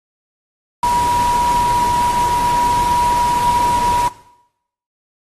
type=tone in noise; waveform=sine; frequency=965 Hz; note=B5; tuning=40 cents flat; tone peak=-12 dBFS; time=0.83-4.08 s; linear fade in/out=2 ms; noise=pink; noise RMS=-26 dBFS; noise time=0.83-4.08 s; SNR=+11 dB; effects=noise-tail reverb RT60 0.8 s tail -17 dB re dry + AAC 32 kbps